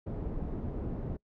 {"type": "low-pass noise", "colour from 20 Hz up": "pink", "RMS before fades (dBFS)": -36, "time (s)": [0.06, 1.17], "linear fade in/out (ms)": 10, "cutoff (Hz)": 400, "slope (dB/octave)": 12, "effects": ["noise-tail reverb RT60 0.1 s tail -24 dB re dry"]}